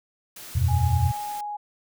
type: noise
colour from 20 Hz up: white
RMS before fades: -41 dBFS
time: 0.36-1.41 s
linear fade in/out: 5 ms
type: chord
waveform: sine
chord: E suspended second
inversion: none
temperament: equal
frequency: 82.41 / 92.5 / 123.47 Hz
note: E2 / F#2 / B2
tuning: 0 / 0 / 0 cents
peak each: -23 dBFS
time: 0.55-1.12 s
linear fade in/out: 10 ms
type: tone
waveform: sine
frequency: 830.6 Hz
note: G#5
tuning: in tune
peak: -29 dBFS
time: 0.68-1.57 s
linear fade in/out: 10 ms
effects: none